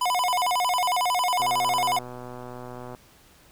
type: tone with vibrato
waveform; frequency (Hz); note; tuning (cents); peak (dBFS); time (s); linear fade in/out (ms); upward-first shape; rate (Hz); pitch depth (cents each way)
square; 849; G#5; +38; -22; 0.01-1.99; 5; square; 11; 280
type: click train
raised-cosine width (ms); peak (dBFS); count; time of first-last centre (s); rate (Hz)
1; -25; 193; 1.4-2.948; 124
effects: pink hiss -55 dBFS RMS until 3.51 s